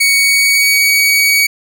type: tone with pitch glide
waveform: sawtooth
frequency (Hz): 2234 to 2255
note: C#7 to C#7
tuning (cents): +13 to +29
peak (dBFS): -5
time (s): 0-1.47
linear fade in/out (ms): 10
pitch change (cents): +16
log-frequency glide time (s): 0.11-0.88
effects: none